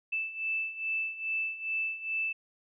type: beating tone pair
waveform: sine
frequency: 2637 / 2639.4 Hz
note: E7 / E7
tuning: 0 / +2 cents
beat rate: 2.4 Hz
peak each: -36 / -32 dBFS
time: 0.12-2.33 s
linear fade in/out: 10 ms
effects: none